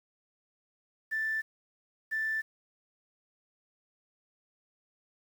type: tone pair in turn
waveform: sine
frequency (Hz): 1765 / 1765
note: A6 / A6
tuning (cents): +5 / +5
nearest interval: unison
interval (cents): 0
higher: neither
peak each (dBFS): -28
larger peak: neither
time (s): 1.11-1.42 / 2.11-2.42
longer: neither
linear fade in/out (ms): 20
effects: tanh soft clip ceiling -24 dBFS + 9-bit